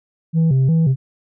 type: tone with vibrato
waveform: sine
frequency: 146.83 Hz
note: D3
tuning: in tune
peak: -9 dBFS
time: 0.33-0.96 s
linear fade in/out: 50 ms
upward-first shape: square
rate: 2.8 Hz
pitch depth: 180 cents each way
effects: tanh soft clip ceiling -11 dBFS